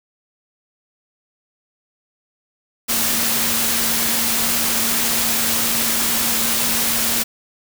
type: tone in noise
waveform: sine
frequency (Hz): 229.5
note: A#3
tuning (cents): -27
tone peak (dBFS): -30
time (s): 2.88-7.24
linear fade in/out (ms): 20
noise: white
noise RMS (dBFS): -19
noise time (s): 2.88-7.24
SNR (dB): -14
effects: none